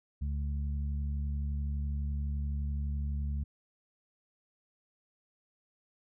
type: harmonic tone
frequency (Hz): 71.8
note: D2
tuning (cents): -39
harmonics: 1 / 2 / 3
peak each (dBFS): -31 / -41 / -45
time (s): 0.21-3.44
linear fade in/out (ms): 10
effects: none